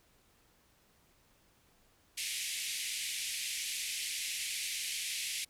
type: band-pass noise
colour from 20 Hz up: pink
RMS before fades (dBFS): -38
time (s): 2.17-5.45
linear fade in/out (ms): 10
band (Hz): 2100 to 12000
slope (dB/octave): 48
effects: pink hiss -68 dBFS RMS until 5.49 s